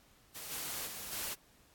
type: noise with level steps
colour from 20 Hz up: white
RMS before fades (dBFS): -45 / -40 / -44 / -39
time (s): 0.34-1.35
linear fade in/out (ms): 20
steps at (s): 0.5 / 0.86 / 1.11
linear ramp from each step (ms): 20
effects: pink hiss -65 dBFS RMS until 1.74 s + AAC 64 kbps